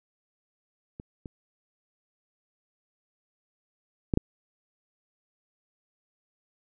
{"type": "clicks", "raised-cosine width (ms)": 3, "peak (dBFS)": [-26, -26, -11, -8], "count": 4, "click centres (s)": [0.999, 1.258, 4.138, 4.174], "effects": []}